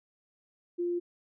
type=tone; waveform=sine; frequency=349.2 Hz; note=F4; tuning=in tune; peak=-28 dBFS; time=0.78-1 s; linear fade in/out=20 ms; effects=none